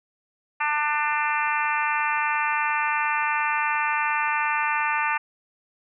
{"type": "harmonic tone", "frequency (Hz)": 298.1, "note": "D4", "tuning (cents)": 26, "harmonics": [3, 4, 5, 6, 7, 8, 9], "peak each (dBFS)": [-26, -28, -30, -29, -33, -31, -32], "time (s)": [0.6, 5.18], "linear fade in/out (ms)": 10, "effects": []}